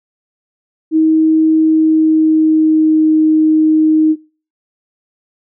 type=tone with pitch glide; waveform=sine; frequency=316.8 to 312.6 Hz; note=D#4 to D#4; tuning=+31 to +8 cents; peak=-7 dBFS; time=0.91-4.16 s; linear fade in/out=50 ms; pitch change=-23 cents; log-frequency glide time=1.54-3.13 s; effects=noise-tail reverb RT60 0.4 s tail -24 dB re dry